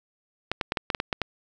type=clicks; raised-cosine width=0.3 ms; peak=-9 dBFS; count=9; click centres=0.516 / 0.612 / 0.721 / 0.772 / 0.902 / 0.948 / 1.001 / 1.128 / 1.217 s; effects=none